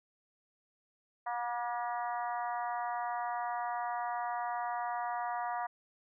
harmonic tone with a mistuned harmonic, 240 Hz, B3, 49 cents flat, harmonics 3 / 4 / 5 / 6 / 7 / 8, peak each -36 / -38 / -42 / -48 / -49 / -48 dBFS, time 1.26-5.67 s, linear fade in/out 10 ms, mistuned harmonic 5, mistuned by -18 cents, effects none

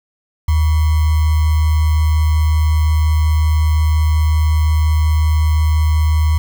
sine tone with sample-and-hold, 77.78 Hz, D#2, in tune, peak -10 dBFS, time 0.48-6.38 s, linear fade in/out 5 ms, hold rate 1050 Hz, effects none

